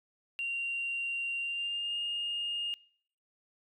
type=tone with pitch glide; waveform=sine; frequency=2766 to 2836 Hz; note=F7 to F7; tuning=-17 to +26 cents; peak=-31 dBFS; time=0.39-2.74 s; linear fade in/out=0 ms; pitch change=+43 cents; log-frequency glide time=1.39-1.98 s; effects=noise-tail reverb RT60 0.6 s tail -24 dB re dry + tanh soft clip ceiling -27 dBFS